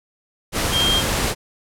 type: tone in noise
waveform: sine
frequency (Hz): 3200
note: G7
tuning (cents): +35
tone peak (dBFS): -17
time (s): 0.71-1.03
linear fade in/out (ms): 50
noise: pink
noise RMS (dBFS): -21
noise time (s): 0.52-1.35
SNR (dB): +1
effects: low-pass 12000 Hz 12 dB/octave